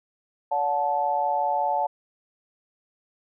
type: tone cluster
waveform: sine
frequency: 572 / 728 / 873 Hz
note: D5 / F#5 / A5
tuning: -46 / -28 / -14 cents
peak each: -29 / -26 / -24 dBFS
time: 0.51-1.87 s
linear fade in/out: 10 ms
effects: none